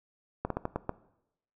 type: slowing click train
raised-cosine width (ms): 1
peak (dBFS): -16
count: 6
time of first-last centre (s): 0.45-0.894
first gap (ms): 53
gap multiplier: 1.26
effects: noise-tail reverb RT60 0.8 s tail -18 dB re dry